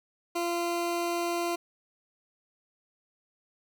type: tone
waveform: 20% pulse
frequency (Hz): 344.1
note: F4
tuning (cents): -26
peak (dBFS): -23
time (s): 0.35-1.56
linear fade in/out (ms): 10
effects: none